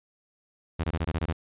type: tone bursts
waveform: sawtooth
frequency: 82.41 Hz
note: E2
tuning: in tune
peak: -21 dBFS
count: 8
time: 0.79-1.329 s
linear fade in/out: 10 ms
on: 49 ms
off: 21 ms
effects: resampled to 8000 Hz